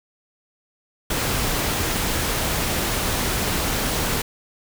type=noise; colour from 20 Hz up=pink; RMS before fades=-23 dBFS; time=1.1-4.22 s; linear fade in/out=5 ms; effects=none